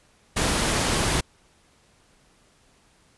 pink noise, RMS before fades -23 dBFS, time 0.36-1.21 s, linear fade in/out 10 ms, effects pink hiss -60 dBFS RMS until 3.17 s + resampled to 24000 Hz

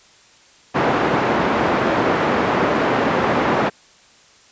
pink band-pass noise, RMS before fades -18 dBFS, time 0.74-3.7 s, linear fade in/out 20 ms, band 230 to 1500 Hz, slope 12 dB/octave, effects white hiss -50 dBFS RMS until 4.51 s + resampled to 16000 Hz

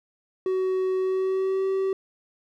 triangle tone with pitch glide, 374.9 to 384.3 Hz, F#4 to G4, +23 to -34 cents, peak -20 dBFS, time 0.46-1.93 s, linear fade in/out 2 ms, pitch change +43 cents, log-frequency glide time 0.98-1.66 s, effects none

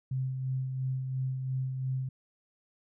sine tone with tremolo, 130.81 Hz, C3, in tune, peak -28 dBFS, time 0.11-2.09 s, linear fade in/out 5 ms, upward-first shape sine, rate 2.9 Hz, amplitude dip 40%, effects none

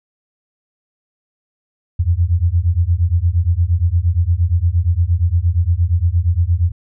sine beating tone pair, 82.3 / 90.9 Hz, E2 / F#2, -2 / -30 cents, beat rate 8.6 Hz, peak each -15 dBFS, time 1.99-6.72 s, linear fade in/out 10 ms, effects none

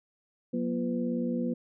sine tone cluster, 181.8 / 239.6 / 344.5 / 502 Hz, F#3 / A#3 / F4 / B4, -30 / +48 / -24 / +28 cents, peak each -35 / -29 / -38 / -36 dBFS, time 0.53-1.54 s, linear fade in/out 10 ms, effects none

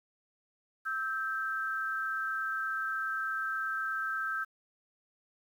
sine tone pair together, 1304.7 / 1568 Hz, E6 / G6, -18 / 0 cents, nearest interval minor third, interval 318 cents, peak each -35 / -33 dBFS, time 0.85-4.45 s, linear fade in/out 20 ms, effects 10-bit

